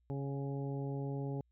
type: harmonic tone with a mistuned harmonic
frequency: 138.59 Hz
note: C#3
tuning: in tune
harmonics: 1 / 2 / 3 / 4 / 5 / 6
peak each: -37 / -43 / -44 / -50 / -55 / -52 dBFS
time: 0.1-1.41 s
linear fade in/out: 0 ms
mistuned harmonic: 5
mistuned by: +32 cents
effects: added 60 Hz sine -70 dBFS peak until 1.51 s